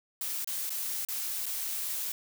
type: noise with dropouts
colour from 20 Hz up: blue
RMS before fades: -34 dBFS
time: 0.21-2.12 s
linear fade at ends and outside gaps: 1 ms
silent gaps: 0.445-0.474 / 0.695-0.704 / 1.05-1.086 / 1.457-1.464 s
effects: none